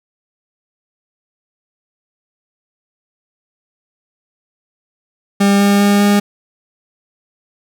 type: tone with pitch steps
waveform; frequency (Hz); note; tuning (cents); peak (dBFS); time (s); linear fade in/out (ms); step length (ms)
40% pulse; 200 / 201.3 / 202.6 / 203.8; G3 / G3 / G#3 / G#3; +35 / +46 / -43 / -32; -8; 5.4-6.2; 10; 200
effects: none